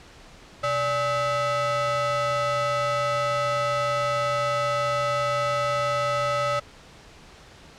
square ring-modulated tone, 353.8 Hz, F4, 23 cents sharp, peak -20 dBFS, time 0.63-6.6 s, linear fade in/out 10 ms, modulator 934 Hz, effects pink hiss -48 dBFS RMS until 7.78 s + low-pass 6000 Hz 12 dB/octave

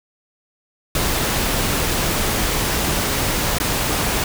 pink noise with dropouts, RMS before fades -20 dBFS, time 0.95-4.24 s, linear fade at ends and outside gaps 2 ms, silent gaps 3.585-3.6 s, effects none

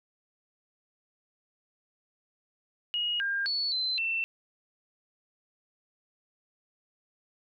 sine tone with pitch steps, 2885 / 1604 / 4426 / 4067 / 2684 Hz, F#7 / G6 / C#8 / C8 / E7, -44 / +39 / -3 / -50 / +31 cents, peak -27 dBFS, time 2.94-4.24 s, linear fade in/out 0 ms, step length 260 ms, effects none

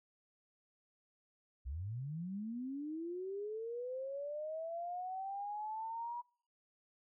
sine linear sweep, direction up, 58.27 to 968 Hz, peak -39 dBFS, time 1.65-6.22 s, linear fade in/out 20 ms, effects noise-tail reverb RT60 0.5 s tail -24 dB re dry

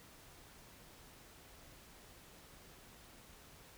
silence, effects pink hiss -59 dBFS RMS until 3.77 s

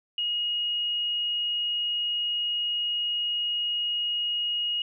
sine tone, 2880 Hz, F#7, 47 cents flat, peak -25 dBFS, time 0.18-4.82 s, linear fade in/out 2 ms, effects none

